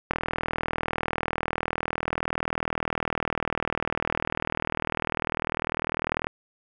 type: click train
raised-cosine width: 0.5 ms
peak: -10 dBFS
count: 248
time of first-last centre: 0.11-6.27 s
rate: 40.1 Hz
effects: none